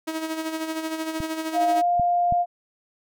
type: tone with tremolo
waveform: sawtooth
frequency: 319.1 Hz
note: D#4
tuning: 44 cents sharp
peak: -21 dBFS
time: 0.07-1.82 s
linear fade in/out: 10 ms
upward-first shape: sine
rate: 13 Hz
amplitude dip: 55%
type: clicks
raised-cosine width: 5 ms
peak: -18 dBFS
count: 3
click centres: 1.204 / 1.997 / 2.324 s
type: tone with pitch glide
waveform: sine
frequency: 698.5 to 702.5 Hz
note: F5 to F5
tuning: 0 to +10 cents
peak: -18 dBFS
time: 1.53-2.46 s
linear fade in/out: 50 ms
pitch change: +10 cents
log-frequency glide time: 1.73-1.81 s
effects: none